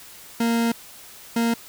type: tone pair in turn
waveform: 40% pulse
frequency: 231.8 / 231.8 Hz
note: A#3 / A#3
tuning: -10 / -10 cents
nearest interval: unison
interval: 0 cents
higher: neither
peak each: -18 dBFS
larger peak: neither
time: 0.4-0.72 / 1.36-1.54 s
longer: first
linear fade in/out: 5 ms
effects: white hiss -44 dBFS RMS until 1.68 s